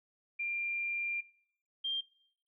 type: tone pair in turn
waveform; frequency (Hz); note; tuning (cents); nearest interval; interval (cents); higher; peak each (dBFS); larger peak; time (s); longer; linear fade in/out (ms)
sine; 2386 / 3185; D7 / G7; +27 / +27; perfect fourth; 500; second; -33 / -32; second; 0.39-1.21 / 1.84-2.01; first; 10
effects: noise-tail reverb RT60 0.7 s tail -21 dB re dry